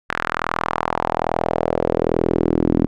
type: tone with band-pass filter sweep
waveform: sawtooth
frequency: 41.2 Hz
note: E1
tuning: in tune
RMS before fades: -20 dBFS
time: 0.09-2.87 s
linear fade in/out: 10 ms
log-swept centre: 1600 to 270 Hz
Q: 2.3
effects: none